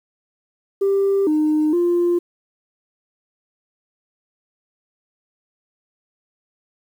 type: tone with pitch steps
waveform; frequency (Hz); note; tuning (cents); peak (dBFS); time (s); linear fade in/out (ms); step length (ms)
sine; 394 / 306.3 / 348.6; G4 / D#4 / F4; +9 / -27 / -3; -13; 0.81-2.19; 10; 460
effects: tanh soft clip ceiling -12 dBFS + 8-bit